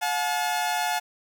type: tone pair together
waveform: sawtooth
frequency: 718 / 860 Hz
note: F5 / A5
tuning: +48 / -40 cents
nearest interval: minor third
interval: 312 cents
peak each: -23 dBFS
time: 0.01-1 s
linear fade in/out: 20 ms
effects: 9-bit